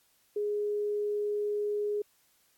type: tone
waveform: sine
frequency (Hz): 415.3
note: G#4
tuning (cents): 0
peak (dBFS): -28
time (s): 0.36-2.02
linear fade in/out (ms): 5
effects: white hiss -68 dBFS RMS until 2.57 s + AAC 64 kbps